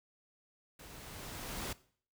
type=noise with level ramp; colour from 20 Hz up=pink; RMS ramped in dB=-53 to -39 dBFS; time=0.79-1.73 s; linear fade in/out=5 ms; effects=noise-tail reverb RT60 0.5 s tail -19 dB re dry